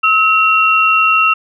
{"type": "tone pair together", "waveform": "sine", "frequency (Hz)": [1291, 2736], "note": ["E6", "F7"], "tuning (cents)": [-37, -36], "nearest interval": "octave + minor second", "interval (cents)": 1301, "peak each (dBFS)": -11, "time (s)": [0.03, 1.34], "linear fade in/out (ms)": 10, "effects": []}